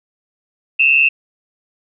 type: tone pair together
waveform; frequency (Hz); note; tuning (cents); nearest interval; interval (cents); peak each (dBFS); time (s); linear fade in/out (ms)
sine; 2589 / 2729; E7 / F7; -32 / -41; minor second; 91; -12; 0.79-1.09; 10
effects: none